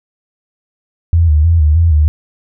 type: tone with vibrato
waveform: sine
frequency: 79.7 Hz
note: D#2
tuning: 42 cents sharp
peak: -6 dBFS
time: 1.13-2.08 s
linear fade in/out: 0 ms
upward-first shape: square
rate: 3.2 Hz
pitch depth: 88 cents each way
effects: none